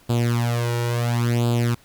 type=tone with flanger; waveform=sawtooth; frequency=118.9 Hz; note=A#2; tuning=35 cents sharp; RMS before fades=-21 dBFS; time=0.09-1.75 s; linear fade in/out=10 ms; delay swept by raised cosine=0.25 to 2.15 ms; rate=0.72 Hz; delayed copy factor=+0.8; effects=pink hiss -54 dBFS RMS until 1.84 s